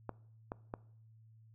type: clicks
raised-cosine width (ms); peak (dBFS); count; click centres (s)
1; -25; 3; 0.093 / 0.519 / 0.739
effects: noise-tail reverb RT60 0.6 s tail -21 dB re dry + added 111 Hz sine -58 dBFS peak until 1.54 s